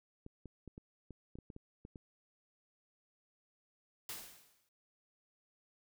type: clicks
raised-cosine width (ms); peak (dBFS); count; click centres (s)
3; -36; 11; 0.264 / 0.457 / 0.677 / 0.779 / 1.107 / 1.355 / 1.387 / 1.502 / 1.564 / 1.851 / 1.958
type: noise with exponential decay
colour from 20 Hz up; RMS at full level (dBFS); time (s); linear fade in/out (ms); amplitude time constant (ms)
white; -42; 4.09-4.69; 2; 130
effects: none